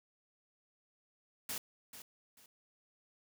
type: noise with echo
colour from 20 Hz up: white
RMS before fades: -40 dBFS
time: 1.49-1.58 s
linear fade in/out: 2 ms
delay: 440 ms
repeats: 2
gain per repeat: -11 dB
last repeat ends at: 2.46 s
effects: none